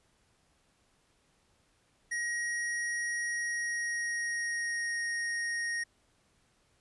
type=tone with pitch glide; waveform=square; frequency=1890 to 1867.2 Hz; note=A#6 to A#6; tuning=+23 to +2 cents; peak=-32 dBFS; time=2.11-5.84 s; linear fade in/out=10 ms; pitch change=-21 cents; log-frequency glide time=3.3-5.02 s; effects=pink hiss -70 dBFS RMS until 6.8 s + resampled to 24000 Hz